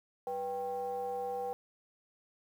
triangle ring-modulated tone, 147.3 Hz, D3, 6 cents sharp, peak -29 dBFS, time 0.27-1.53 s, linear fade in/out 0 ms, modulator 638 Hz, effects 10-bit

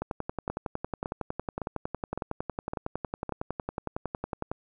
two click trains, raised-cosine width 1 ms, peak -18 / -17 dBFS, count 6 / 50, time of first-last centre 0.5-3.293 / 0.02-4.515 s, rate 1.79 / 10.9 Hz, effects none

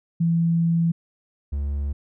sine / triangle tone pair in turn, 167.2 / 71.14 Hz, E3 / C#2, +25 / +45 cents, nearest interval octave + minor third, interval 1480 cents, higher first, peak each -17 / -21 dBFS, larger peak first, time 0.2-0.92 / 1.52-1.93 s, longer first, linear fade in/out 10 ms, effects none

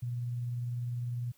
sine tone with tremolo, 121.1 Hz, B2, 34 cents flat, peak -31 dBFS, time 0.02-1.32 s, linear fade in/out 10 ms, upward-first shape sine, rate 20 Hz, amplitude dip 25%, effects white hiss -67 dBFS RMS until 1.37 s

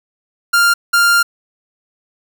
45% pulse tone pair in turn, 1396.9 / 1396.9 Hz, F6 / F6, 0 / 0 cents, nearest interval unison, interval 0 cents, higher neither, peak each -9 dBFS, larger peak neither, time 0.53-0.74 / 0.93-1.23 s, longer second, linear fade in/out 10 ms, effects none

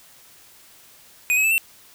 square tone with pitch steps, 2489 / 2557 / 2628 / 2700 Hz, D#7 / D#7 / E7 / E7, 0 / +47 / -6 / +41 cents, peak -17 dBFS, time 1.3-1.58 s, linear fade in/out 0 ms, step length 70 ms, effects white hiss -50 dBFS RMS until 1.94 s

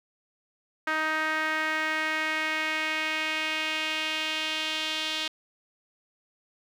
sawtooth tone with band-pass filter sweep, 313 Hz, D#4, 10 cents sharp, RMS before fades -29 dBFS, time 0.87-5.28 s, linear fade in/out 5 ms, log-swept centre 1600 to 3400 Hz, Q 2.5, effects 9-bit

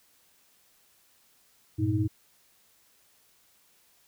sine tone cluster, 99 / 116.3 / 314.5 Hz, G2 / A#2 / D#4, +18 / -4 / +19 cents, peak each -28 dBFS, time 1.78-2.08 s, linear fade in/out 20 ms, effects white hiss -64 dBFS RMS until 4.07 s

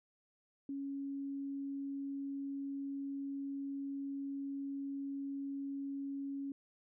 sine tone, 277.2 Hz, C#4, in tune, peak -38 dBFS, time 0.69-6.52 s, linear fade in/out 2 ms, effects none

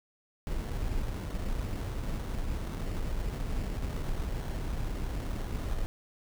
brown noise with sample-and-hold, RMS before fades -33 dBFS, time 0.47-5.86 s, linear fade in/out 0 ms, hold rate 2450 Hz, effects none

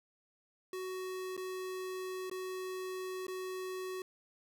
square tone with dropouts, 372.3 Hz, F#4, 11 cents sharp, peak -39 dBFS, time 0.73-4.02 s, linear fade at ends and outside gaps 2 ms, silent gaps 1.367-1.376 / 2.298-2.313 / 3.268-3.281 s, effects none

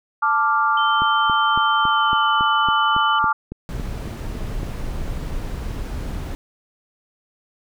sine chord, D minor, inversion second, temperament equal, 880 / 1174.7 / 1396.9 Hz, A5 / D6 / F6, 0 / 0 / 0 cents, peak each -21 / -18 / -21 dBFS, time 0.22-3.33 s, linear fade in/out 10 ms
sine tone with pitch glide, 3096 to 3008 Hz, G7 to F#7, -22 to +28 cents, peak -25 dBFS, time 0.77-3.19 s, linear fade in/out 5 ms, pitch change -50 cents, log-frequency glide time 1.82-2.41 s
click train, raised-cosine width 3 ms, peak -17 dBFS, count 14, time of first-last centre 1.02-4.631 s, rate 3.6 Hz
brown noise, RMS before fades -27 dBFS, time 3.69-6.35 s, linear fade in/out 0 ms
effects none

